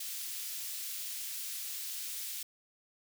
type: high-pass noise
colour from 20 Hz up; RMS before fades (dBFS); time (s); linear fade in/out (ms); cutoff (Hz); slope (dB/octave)
white; -40; 0-2.43; 5; 2800; 12
effects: none